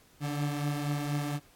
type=beating tone pair; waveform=30% pulse; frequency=144.9 / 149.1 Hz; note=D3 / D3; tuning=-23 / +27 cents; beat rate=4.2 Hz; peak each=-28 / -34 dBFS; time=0.2-1.4 s; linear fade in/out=50 ms; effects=pink hiss -61 dBFS RMS until 1.55 s + AAC 64 kbps